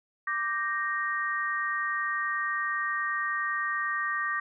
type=chord; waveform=sine; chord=G minor; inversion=second; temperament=equal; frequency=1174.7 / 1568 / 1864.7 Hz; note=D6 / G6 / Bb6; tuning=0 / 0 / 0 cents; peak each=-31 / -35 / -30 dBFS; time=0.27-4.4 s; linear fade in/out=5 ms; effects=none

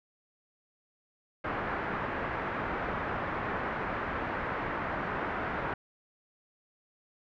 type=low-pass noise; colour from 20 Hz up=white; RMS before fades=-34 dBFS; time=1.44-5.74 s; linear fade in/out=5 ms; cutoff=1700 Hz; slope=24 dB/octave; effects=none

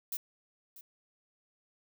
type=noise with echo; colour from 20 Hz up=violet; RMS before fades=-36 dBFS; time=0.12-0.17 s; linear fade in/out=2 ms; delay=640 ms; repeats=1; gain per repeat=-15 dB; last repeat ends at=0.81 s; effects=none

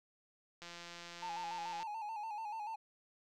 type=click train; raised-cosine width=0.2 ms; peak=-32 dBFS; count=209; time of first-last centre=0.62-1.829 s; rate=172 Hz
type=tone with vibrato; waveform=triangle; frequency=865 Hz; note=A5; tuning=30 cents flat; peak=-38 dBFS; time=1.22-2.76 s; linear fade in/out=10 ms; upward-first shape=square; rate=6.9 Hz; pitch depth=61 cents each way
effects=none

